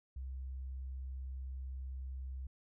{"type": "tone", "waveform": "sine", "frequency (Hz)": 65.41, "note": "C2", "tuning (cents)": 0, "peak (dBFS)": -40, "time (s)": [0.16, 2.47], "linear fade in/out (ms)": 5, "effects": []}